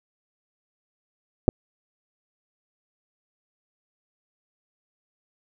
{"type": "clicks", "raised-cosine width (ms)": 2, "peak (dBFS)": -4, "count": 2, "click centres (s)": [1.481, 1.489], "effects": []}